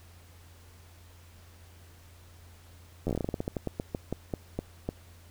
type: slowing click train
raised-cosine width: 2 ms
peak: -17 dBFS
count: 21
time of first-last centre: 3.07-4.89 s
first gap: 11 ms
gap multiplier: 1.19
effects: added 86 Hz sine -52 dBFS peak until 5.3 s + pink hiss -58 dBFS RMS until 5.3 s